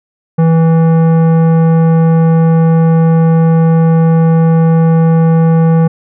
sine tone with tanh clipping, 163.5 Hz, E3, 14 cents flat, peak -7 dBFS, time 0.38-5.88 s, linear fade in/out 10 ms, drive 14 dB, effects none

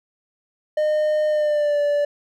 triangle tone with pitch glide, 610 to 581.8 Hz, D#5 to D5, -34 to -16 cents, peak -15 dBFS, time 0.77-2.05 s, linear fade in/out 5 ms, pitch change -82 cents, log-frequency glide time 1.28-1.8 s, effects none

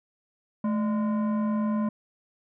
sine tone with frequency modulation, 215.5 Hz, A3, 36 cents flat, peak -21 dBFS, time 0.64-1.89 s, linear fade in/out 5 ms, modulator 813 Hz, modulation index 0.44, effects tanh soft clip ceiling -22 dBFS

